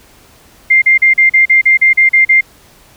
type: tone bursts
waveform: sine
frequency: 2103 Hz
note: C7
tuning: 8 cents sharp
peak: -4 dBFS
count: 11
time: 0.7-2.41 s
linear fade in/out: 10 ms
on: 120 ms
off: 39 ms
effects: pink hiss -44 dBFS RMS until 2.96 s